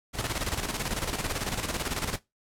pink noise with tremolo, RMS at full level -29 dBFS, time 0.13-2.19 s, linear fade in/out 50 ms, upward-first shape square, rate 18 Hz, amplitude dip 60%, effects noise-tail reverb RT60 0.2 s tail -20 dB re dry + low-pass 12000 Hz 12 dB/octave

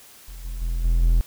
triangle tone with level steps, 42 Hz, E1, 33 cents sharp, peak -33 / -26 / -20 / -14 / -12 dBFS, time 0.28-1.21 s, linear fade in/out 0 ms, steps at 0.44 / 0.61 / 0.84 / 1.02 s, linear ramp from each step 10 ms, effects white hiss -48 dBFS RMS until 1.26 s

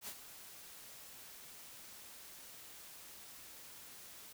white noise with ADSR envelope, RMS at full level -44 dBFS, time 0.01-4.33 s, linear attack 67 ms, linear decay 62 ms, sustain -10 dB, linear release 10 ms, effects none

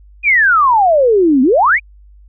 sine exponential two-way sweep, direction down then up, 2503 to 246.9 to 2503 Hz, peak -7 dBFS, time 0.23-1.8 s, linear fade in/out 50 ms, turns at 1.42 s, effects added 50 Hz sine -39 dBFS peak until 2.28 s

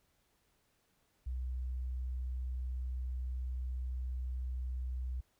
sine tone, 63 Hz, B1, 35 cents sharp, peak -35 dBFS, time 1.26-5.21 s, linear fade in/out 10 ms, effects pink hiss -75 dBFS RMS until 5.39 s

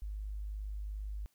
sine tone, 51.3 Hz, G#1, 21 cents flat, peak -37 dBFS, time 0.02-1.26 s, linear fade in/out 0 ms, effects white hiss -74 dBFS RMS until 1.34 s

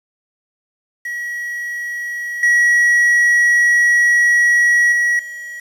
triangle tone with level steps, 1919 Hz, A#6, 50 cents sharp, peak -20 / -8 / -11 / -26 dBFS, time 1.05-5.6 s, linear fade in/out 5 ms, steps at 2.43 / 4.92 / 5.19 s, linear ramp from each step 2 ms, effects resampled to 32000 Hz + 7-bit

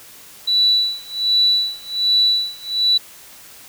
sine tone with tremolo, 3951 Hz, B7, in tune, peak -11 dBFS, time 0.47-2.98 s, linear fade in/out 10 ms, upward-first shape sine, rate 1.3 Hz, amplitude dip 95%, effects white hiss -42 dBFS RMS until 3.68 s

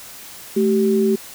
sine tone pair together, 216.7 / 386 Hz, A3 / G4, -26 / -27 cents, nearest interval minor seventh, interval 999 cents, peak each -17 / -16 dBFS, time 0.56-1.16 s, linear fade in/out 10 ms, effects white hiss -38 dBFS RMS until 1.34 s

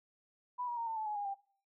sine tone with pitch steps, 987.8 / 956.9 / 927 / 898 / 869.9 / 842.7 / 816.4 / 790.8 Hz, B5 / A#5 / A#5 / A5 / A5 / G#5 / G#5 / G5, 0 / +45 / -10 / +35 / -20 / +25 / -30 / +15 cents, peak -35 dBFS, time 0.58-1.348 s, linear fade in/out 20 ms, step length 96 ms, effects noise-tail reverb RT60 0.5 s tail -22 dB re dry

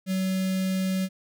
square tone with notch filter, 188.6 Hz, F#3, 33 cents sharp, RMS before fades -26 dBFS, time 0.06-1.09 s, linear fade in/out 50 ms, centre 980 Hz, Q 0.69, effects none

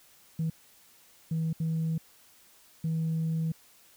sine tone bursts at uneven times, 161.5 Hz, E3, 35 cents flat, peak -25 dBFS, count 4, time 0.39-0.5 / 1.31-1.53 / 1.6-1.98 / 2.84-3.52 s, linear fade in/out 5 ms, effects tanh soft clip ceiling -24 dBFS + white hiss -59 dBFS RMS until 3.96 s

